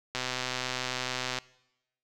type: click train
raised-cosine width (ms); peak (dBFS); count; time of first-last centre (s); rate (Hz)
0.2; -14; 158; 0.15-1.386; 127
effects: noise-tail reverb RT60 0.9 s tail -22 dB re dry